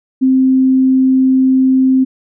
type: tone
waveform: sine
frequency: 261.6 Hz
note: C4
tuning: in tune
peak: -7 dBFS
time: 0.21-2.05 s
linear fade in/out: 20 ms
effects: none